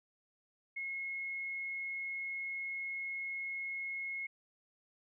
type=tone; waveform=sine; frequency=2168 Hz; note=C#7; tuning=39 cents flat; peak=-37 dBFS; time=0.76-4.27 s; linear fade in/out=10 ms; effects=none